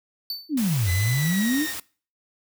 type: tone with exponential decay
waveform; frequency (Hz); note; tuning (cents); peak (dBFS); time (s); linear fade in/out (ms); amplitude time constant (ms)
square; 4524; C#8; +34; -25; 0.3-0.54; 1; 52
type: exponential two-way sweep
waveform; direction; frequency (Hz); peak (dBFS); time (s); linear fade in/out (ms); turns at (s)
sine; down then up; 329.6 to 86.2 to 329.6; -20; 0.49-1.67; 50; 0.91
type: noise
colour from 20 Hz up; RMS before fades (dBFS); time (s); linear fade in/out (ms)
white; -33; 0.57-1.8; 5
type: tone with pitch glide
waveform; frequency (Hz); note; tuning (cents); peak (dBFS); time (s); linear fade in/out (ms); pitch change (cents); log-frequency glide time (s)
sawtooth; 2012 to 1845; B6 to A#6; +32 to -18; -26; 0.85-1.75; 50; -150; 1.1-1.64
effects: noise-tail reverb RT60 0.4 s tail -22 dB re dry